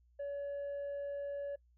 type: tone with tanh clipping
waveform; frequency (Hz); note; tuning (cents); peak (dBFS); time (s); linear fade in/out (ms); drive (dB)
sine; 567; C#5; +39; -38; 0.19-1.56; 10; 2
effects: noise-tail reverb RT60 0.1 s tail -24 dB re dry + added 60 Hz sine -65 dBFS peak until 1.77 s